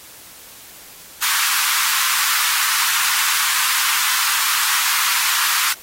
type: high-pass noise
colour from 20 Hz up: pink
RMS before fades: -19 dBFS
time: 1.22-5.73 s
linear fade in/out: 5 ms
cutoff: 1000 Hz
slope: 48 dB/octave
effects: white hiss -41 dBFS RMS until 5.82 s + AAC 48 kbps